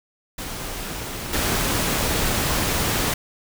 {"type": "noise with level steps", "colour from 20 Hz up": "pink", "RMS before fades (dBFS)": [-31, -22], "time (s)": [0.38, 3.14], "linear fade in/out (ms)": 5, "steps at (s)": 1.33, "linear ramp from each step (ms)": 5, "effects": []}